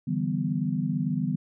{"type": "chord", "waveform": "sine", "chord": "E minor seventh", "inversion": "third", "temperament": "equal with one note detuned", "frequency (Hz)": [146.83, 164.81, 193.75, 246.9], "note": ["D3", "E3", "G3", "B3"], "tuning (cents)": [0, 0, -20, 0], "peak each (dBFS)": -30, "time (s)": [0.07, 1.36], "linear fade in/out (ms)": 10, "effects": []}